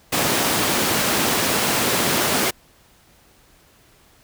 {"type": "high-pass noise", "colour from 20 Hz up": "pink", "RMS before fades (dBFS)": -20, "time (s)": [0.12, 2.51], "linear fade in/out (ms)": 10, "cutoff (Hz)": 180, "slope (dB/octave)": 12, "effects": ["pink hiss -54 dBFS RMS until 4.23 s"]}